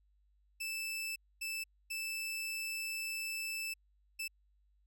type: tone bursts at uneven times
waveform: sawtooth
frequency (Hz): 2637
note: E7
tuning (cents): 0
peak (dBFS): -34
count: 4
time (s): 0.6-1.16 / 1.41-1.64 / 1.9-3.74 / 4.19-4.28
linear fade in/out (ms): 10
effects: added 50 Hz sine -68 dBFS peak until 4.86 s